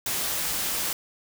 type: noise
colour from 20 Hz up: white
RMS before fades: -28 dBFS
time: 0.06-0.93 s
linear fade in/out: 2 ms
effects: none